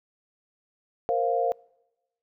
sine chord, Bb suspended second, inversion none, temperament equal with one note detuned, 466.2 / 527.8 / 698.5 Hz, Bb4 / C5 / F5, 0 / +15 / 0 cents, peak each -27 / -28 / -25 dBFS, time 1.09-1.52 s, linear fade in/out 0 ms, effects noise-tail reverb RT60 1.0 s tail -26 dB re dry

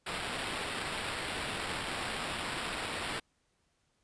white noise with sample-and-hold, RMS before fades -37 dBFS, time 0.06-3.2 s, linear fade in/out 10 ms, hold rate 6300 Hz, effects pink hiss -75 dBFS RMS until 4.03 s + resampled to 22050 Hz

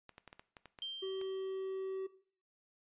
clicks, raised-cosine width 0.3 ms, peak -35 dBFS, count 9, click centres 0.093 / 0.181 / 0.277 / 0.329 / 0.395 / 0.568 / 0.657 / 0.788 / 1.214 s
sine tone with exponential decay, 3150 Hz, G7, 8 cents sharp, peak -37 dBFS, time 0.82-1.97 s, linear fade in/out 1 ms, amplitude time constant 250 ms
triangle tone, 382.1 Hz, G4, 44 cents flat, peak -35 dBFS, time 1.02-2.07 s, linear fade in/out 10 ms
effects noise-tail reverb RT60 0.5 s tail -17 dB re dry + resampled to 8000 Hz

